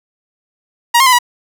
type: tone with pitch steps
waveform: sawtooth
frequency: 947 / 1066 / 1011 / 969 Hz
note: A#5 / C6 / B5 / B5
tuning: +27 / +32 / +40 / -33 cents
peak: -3 dBFS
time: 0.94-1.188 s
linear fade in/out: 10 ms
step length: 62 ms
effects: none